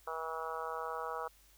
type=harmonic tone; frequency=161.4 Hz; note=E3; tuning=36 cents flat; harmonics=3 / 4 / 5 / 6 / 7 / 8 / 9; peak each=-43 / -46 / -45 / -45 / -44 / -43 / -50 dBFS; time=0.07-1.28 s; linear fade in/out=5 ms; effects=added 50 Hz sine -65 dBFS peak until 1.57 s + white hiss -65 dBFS RMS until 1.57 s